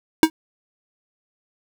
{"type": "tone with exponential decay", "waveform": "square", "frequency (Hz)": 318, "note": "D#4", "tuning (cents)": 38, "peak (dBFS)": -5, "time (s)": [0.23, 0.3], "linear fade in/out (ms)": 1, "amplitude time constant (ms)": 15, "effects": []}